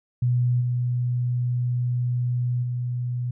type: tone with level steps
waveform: sine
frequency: 123 Hz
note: B2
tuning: 7 cents flat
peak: -18 / -21 / -24 dBFS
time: 0.22-3.31 s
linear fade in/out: 5 ms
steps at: 0.6 / 2.62 s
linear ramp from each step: 20 ms
effects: none